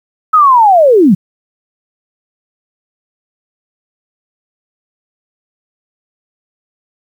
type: linear sweep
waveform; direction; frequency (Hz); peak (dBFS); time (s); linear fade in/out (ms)
sine; down; 1298 to 161; -3; 0.33-1.15; 10
effects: 7-bit